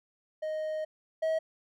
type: tone pair in turn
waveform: triangle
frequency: 622.3 / 639.4 Hz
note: D#5 / D#5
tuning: 0 / +47 cents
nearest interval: unison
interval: 47 cents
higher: second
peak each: -29 / -24 dBFS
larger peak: second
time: 0.42-0.85 / 1.22-1.39 s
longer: first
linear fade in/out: 10 ms
effects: none